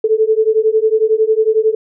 sine beating tone pair, 433.1 / 444.1 Hz, A4 / A4, -27 / +16 cents, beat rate 11 Hz, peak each -13 dBFS, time 0.04-1.75 s, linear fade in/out 5 ms, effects none

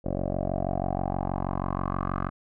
10% pulse tone with low-pass filter sweep, 46.25 Hz, F#1, in tune, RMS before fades -29 dBFS, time 0.04-2.3 s, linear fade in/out 20 ms, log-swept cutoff 530 to 1300 Hz, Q 4.8, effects none

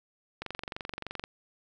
click train, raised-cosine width 0.3 ms, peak -20 dBFS, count 20, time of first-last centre 0.42-1.239 s, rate 23.2 Hz, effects none

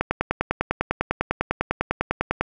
click train, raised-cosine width 0.5 ms, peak -5 dBFS, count 25, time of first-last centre 0.01-2.41 s, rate 10 Hz, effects none

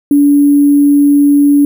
sine tone with sample-and-hold, 286.8 Hz, D4, 41 cents flat, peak -4 dBFS, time 0.11-1.65 s, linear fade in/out 2 ms, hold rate 11025 Hz, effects none

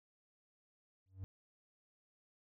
triangle tone with exponential growth, 94.9 Hz, F#2, 44 cents sharp, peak -37 dBFS, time 1.06-1.24 s, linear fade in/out 0 ms, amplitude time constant 39 ms, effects none

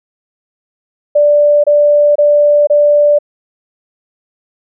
sine tone bursts, 587.3 Hz, D5, in tune, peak -5 dBFS, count 4, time 1.15-3.188 s, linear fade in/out 10 ms, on 490 ms, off 26 ms, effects none

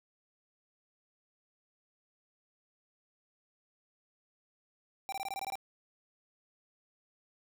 square tone bursts, 784 Hz, G5, in tune, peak -36 dBFS, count 9, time 5.09-5.555 s, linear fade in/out 0 ms, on 33 ms, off 21 ms, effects none

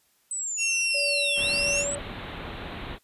sine linear two-way sweep, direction down then up, 8130 to 3136 to 8130 Hz, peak -28 dBFS, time 0.31-1.95 s, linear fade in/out 2 ms, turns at 1.39 s
40% pulse tone, 2722 Hz, F7, 45 cents flat, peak -23 dBFS, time 0.57-1.85 s, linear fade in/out 50 ms
sine tone with tremolo, 571 Hz, D5, 49 cents flat, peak -29 dBFS, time 0.94-1.99 s, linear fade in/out 10 ms, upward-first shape sine, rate 1.5 Hz, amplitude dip 50%
pink low-pass noise, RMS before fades -37 dBFS, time 1.35-2.99 s, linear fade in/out 50 ms, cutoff 4000 Hz, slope 96 dB/octave
effects white hiss -66 dBFS RMS until 3.03 s + resampled to 32000 Hz

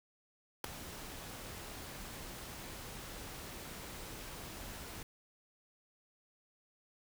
pink noise with ADSR envelope, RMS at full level -33 dBFS, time 0.64-5.03 s, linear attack 4 ms, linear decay 3 ms, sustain -14 dB, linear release 3 ms, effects none

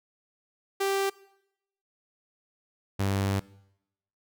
sawtooth tone pair in turn, 392 / 98.19 Hz, G4 / G2, 0 / +3 cents, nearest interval 2 octaves, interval 2397 cents, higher first, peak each -21 dBFS, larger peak neither, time 0.8-1.1 / 2.99-3.4 s, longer second, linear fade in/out 10 ms, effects noise-tail reverb RT60 0.8 s tail -21 dB re dry

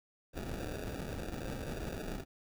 pink noise with sample-and-hold, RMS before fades -40 dBFS, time 0.33-2.25 s, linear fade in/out 50 ms, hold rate 1050 Hz, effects none

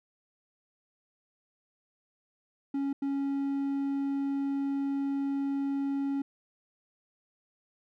triangle tone bursts at uneven times, 277.2 Hz, C#4, in tune, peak -26 dBFS, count 2, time 2.74-2.93 / 3.02-6.22 s, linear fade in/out 5 ms, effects none

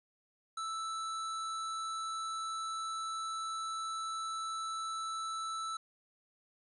square tone, 1318.5 Hz, E6, in tune, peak -37 dBFS, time 0.57-5.77 s, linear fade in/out 5 ms, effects resampled to 24000 Hz + 11-bit

